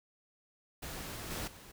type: noise with level steps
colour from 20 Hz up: pink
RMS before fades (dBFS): -43 / -39 / -53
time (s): 0.82-1.72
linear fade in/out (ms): 10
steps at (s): 1.3 / 1.47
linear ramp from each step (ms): 10
effects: none